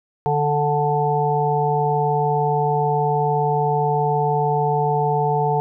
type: harmonic tone with a mistuned harmonic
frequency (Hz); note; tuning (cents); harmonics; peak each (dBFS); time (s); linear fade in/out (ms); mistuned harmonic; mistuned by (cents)
146.83; D3; 0; 1 / 3 / 5 / 6; -22 / -22 / -22 / -22; 0.26-5.6; 0; 1; +15
effects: none